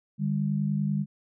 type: tone pair together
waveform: sine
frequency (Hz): 150 / 200.2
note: D3 / G3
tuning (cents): +37 / +37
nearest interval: perfect fourth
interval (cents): 500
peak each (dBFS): -27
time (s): 0.18-1.06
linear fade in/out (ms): 50
effects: none